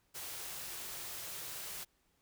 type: band-stop noise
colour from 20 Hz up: white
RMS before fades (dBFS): -44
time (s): 0.14-1.85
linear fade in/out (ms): 20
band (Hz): 200 to 290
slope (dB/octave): 96
effects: pink hiss -75 dBFS RMS until 2.21 s